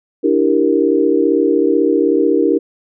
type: chord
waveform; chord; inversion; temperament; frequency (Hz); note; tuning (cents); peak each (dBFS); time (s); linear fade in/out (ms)
sine; E half-diminished seventh; third; equal; 293.7 / 329.6 / 392 / 466.2; D4 / E4 / G4 / Bb4; 0 / 0 / 0 / 0; -16; 0.23-2.59; 20
effects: none